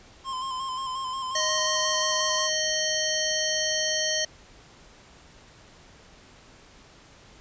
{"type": "tone with vibrato", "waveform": "square", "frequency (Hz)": 1046.5, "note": "C6", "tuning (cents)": 0, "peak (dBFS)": -30, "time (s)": [0.24, 2.5], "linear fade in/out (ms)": 50, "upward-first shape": "square", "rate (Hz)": 5.6, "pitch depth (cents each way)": 32}
{"type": "harmonic tone", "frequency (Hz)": 622.3, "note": "D#5", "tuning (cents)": 0, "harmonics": [1, 3, 5, 7, 9, 10], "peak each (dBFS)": [-31, -31, -31, -31, -31, -31], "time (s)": [1.35, 4.25], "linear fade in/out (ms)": 5}
{"effects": ["pink hiss -52 dBFS RMS until 7.4 s", "resampled to 16000 Hz"]}